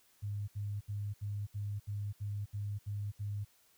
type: tone bursts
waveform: sine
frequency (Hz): 102.4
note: G#2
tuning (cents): -24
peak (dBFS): -35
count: 10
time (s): 0.22-3.45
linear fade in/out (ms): 20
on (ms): 260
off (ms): 70
effects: white hiss -68 dBFS RMS until 3.77 s